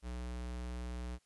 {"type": "tone", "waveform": "square", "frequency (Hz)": 61, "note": "B1", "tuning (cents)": -21, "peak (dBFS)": -40, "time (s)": [0.02, 1.19], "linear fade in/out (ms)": 50, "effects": ["white hiss -75 dBFS RMS until 1.25 s", "resampled to 24000 Hz"]}